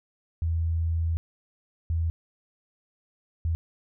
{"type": "tone bursts at uneven times", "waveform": "sine", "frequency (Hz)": 82.41, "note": "E2", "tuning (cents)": 0, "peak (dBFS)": -23, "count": 3, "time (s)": [[0.42, 1.17], [1.9, 2.1], [3.45, 3.55]], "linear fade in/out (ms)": 0, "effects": []}